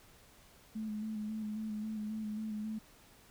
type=tone with vibrato; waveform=sine; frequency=215.1 Hz; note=A3; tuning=39 cents flat; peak=-36 dBFS; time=0.75-2.79 s; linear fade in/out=10 ms; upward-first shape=square; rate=3.7 Hz; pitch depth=25 cents each way; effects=pink hiss -61 dBFS RMS until 3.3 s